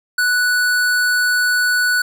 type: tone with hard clipping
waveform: sine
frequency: 1480 Hz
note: F#6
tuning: in tune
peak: -15 dBFS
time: 0.18-2.02 s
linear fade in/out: 5 ms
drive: 18 dB
effects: none